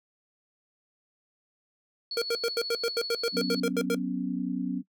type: tone with tremolo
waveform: sine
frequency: 4400 Hz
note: C#8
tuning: 14 cents flat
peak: -31 dBFS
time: 2.11-3.6 s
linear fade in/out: 2 ms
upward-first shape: sine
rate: 13 Hz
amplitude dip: 35%
type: tone bursts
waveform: square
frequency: 466.2 Hz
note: A#4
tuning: in tune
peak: -25 dBFS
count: 14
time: 2.17-3.947 s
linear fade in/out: 2 ms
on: 48 ms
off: 85 ms
type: chord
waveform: sine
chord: F# suspended fourth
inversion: none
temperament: equal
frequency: 185 / 246.9 / 277.2 Hz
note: F#3 / B3 / C#4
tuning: 0 / 0 / 0 cents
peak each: -32 dBFS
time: 3.32-4.83 s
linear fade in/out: 50 ms
effects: noise-tail reverb RT60 0.1 s tail -20 dB re dry